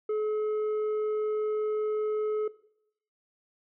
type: tone with tanh clipping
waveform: sine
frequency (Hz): 427.4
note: G#4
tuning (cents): +50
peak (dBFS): -27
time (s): 0.09-2.48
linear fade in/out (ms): 5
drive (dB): 5
effects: noise-tail reverb RT60 0.7 s tail -18 dB re dry